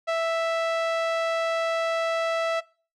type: tone with low-pass filter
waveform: sawtooth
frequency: 659.3 Hz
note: E5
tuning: in tune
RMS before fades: -25 dBFS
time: 0.07-2.61 s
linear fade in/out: 20 ms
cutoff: 4000 Hz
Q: 0.52
effects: noise-tail reverb RT60 0.4 s tail -23 dB re dry